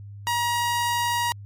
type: tone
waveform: sawtooth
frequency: 952 Hz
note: A#5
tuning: 36 cents sharp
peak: -18 dBFS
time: 0.27-1.32 s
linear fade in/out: 0 ms
effects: added 101 Hz sine -37 dBFS peak until 1.45 s + MP3 64 kbps